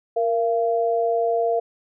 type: tone pair together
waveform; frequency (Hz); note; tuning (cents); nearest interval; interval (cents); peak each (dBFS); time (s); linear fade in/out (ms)
sine; 466.2 / 683; A#4 / F5; 0 / -39; perfect fifth; 661; -21; 0.16-1.6; 10
effects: none